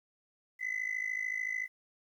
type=tone with amplitude modulation; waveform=sine; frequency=2017 Hz; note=B6; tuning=36 cents sharp; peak=-27 dBFS; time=0.59-1.68 s; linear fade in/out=50 ms; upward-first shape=sine; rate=53.6 Hz; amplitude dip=90%; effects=tanh soft clip ceiling -28 dBFS + 11-bit